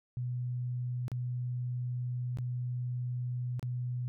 sine tone with dropouts, 123.7 Hz, B2, 3 cents sharp, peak -32 dBFS, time 0.17-4.08 s, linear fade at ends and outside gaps 0 ms, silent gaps 1.081-1.117 / 2.372-2.386 / 3.595-3.628 s, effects none

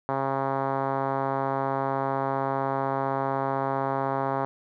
5% pulse tone with low-pass filter, 135.7 Hz, C#3, 36 cents flat, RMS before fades -27 dBFS, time 0.09-4.45 s, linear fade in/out 0 ms, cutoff 940 Hz, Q 1.6, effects none

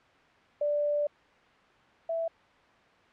sine tone pair in turn, 587.3 / 660.5 Hz, D5 / E5, 0 / +3 cents, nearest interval major second, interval 203 cents, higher second, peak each -25 / -28 dBFS, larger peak first, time 0.61-1.07 / 2.09-2.28 s, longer first, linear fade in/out 5 ms, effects white hiss -59 dBFS RMS until 3.12 s + low-pass 2000 Hz 12 dB/octave

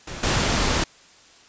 pink noise with level steps, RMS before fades -34 / -21 dBFS, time 0.07-0.84 s, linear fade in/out 5 ms, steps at 0.23 s, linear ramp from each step 5 ms, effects white hiss -51 dBFS RMS until 1.48 s + resampled to 16000 Hz

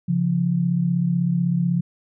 sine tone pair together, 138.59 / 174.61 Hz, C#3 / F3, 0 / 0 cents, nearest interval major third, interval 400 cents, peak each -23 / -19 dBFS, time 0.08-1.81 s, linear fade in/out 10 ms, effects none

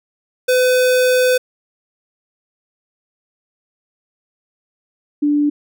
square / sine tone pair in turn, 505 / 293 Hz, B4 / D4, +39 / -4 cents, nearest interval major sixth, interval 943 cents, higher first, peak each -12 dBFS, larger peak neither, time 0.48-1.38 / 5.22-5.5 s, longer first, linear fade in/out 10 ms, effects none

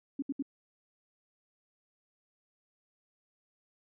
sine tone bursts, 277.2 Hz, C#4, in tune, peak -30 dBFS, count 3, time 0.19-0.425 s, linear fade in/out 5 ms, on 33 ms, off 68 ms, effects none

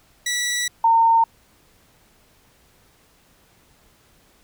15% pulse / sine tone pair in turn, 1953 / 912.7 Hz, B6 / A#5, -20 / -37 cents, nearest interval octave + minor second, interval 1317 cents, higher first, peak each -15 / -12 dBFS, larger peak second, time 0.26-0.68 / 0.84-1.24 s, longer first, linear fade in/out 5 ms, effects pink hiss -57 dBFS RMS until 4.43 s

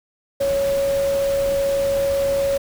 sine tone in noise, 554.4 Hz, C#5, in tune, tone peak -17 dBFS, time 0.4-2.58 s, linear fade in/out 10 ms, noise pink, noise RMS -32 dBFS, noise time 0.4-2.58 s, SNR +12 dB, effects none

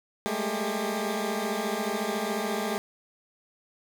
15% pulse tone cluster, 197.3 / 210.9 / 225.1 / 399.4 Hz, G3 / G#3 / A3 / G4, +11 / +27 / +40 / +32 cents, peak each -32 / -25 / -27 / -27 dBFS, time 0.26-2.78 s, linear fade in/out 0 ms, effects none

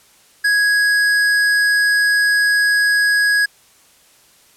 sine tone with tanh clipping, 1661.2 Hz, G#6, in tune, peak -14 dBFS, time 0.44-3.46 s, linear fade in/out 10 ms, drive 15 dB, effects white hiss -51 dBFS RMS until 4.56 s + low-pass 12000 Hz 12 dB/octave

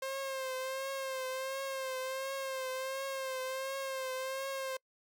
sawtooth tone with vibrato, 530 Hz, C5, 22 cents sharp, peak -32 dBFS, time 0.02-4.77 s, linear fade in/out 5 ms, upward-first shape triangle, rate 1.4 Hz, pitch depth 49 cents each way, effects noise-tail reverb RT60 0.1 s tail -26 dB re dry

